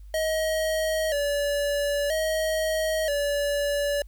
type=tone with vibrato; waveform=square; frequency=603 Hz; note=D5; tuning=46 cents sharp; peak=-24 dBFS; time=0.14-4.02 s; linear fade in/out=2 ms; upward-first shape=square; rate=0.51 Hz; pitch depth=82 cents each way; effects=added 50 Hz sine -41 dBFS peak until 4.07 s + white hiss -68 dBFS RMS until 4.07 s